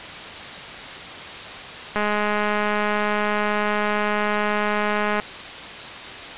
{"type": "click train", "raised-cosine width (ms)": 0.5, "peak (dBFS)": -8, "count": 678, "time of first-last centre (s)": [1.96, 5.199], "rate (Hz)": 209, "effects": ["white hiss -34 dBFS RMS until 6.37 s", "resampled to 8000 Hz"]}